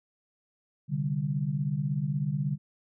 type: chord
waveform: sine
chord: C suspended second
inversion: none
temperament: just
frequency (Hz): 130.81 / 147.16 / 196.22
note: C3 / D3 / G3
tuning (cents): 0 / +4 / +2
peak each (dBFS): -34 / -28 / -34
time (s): 0.88-2.58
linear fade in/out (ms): 50
effects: none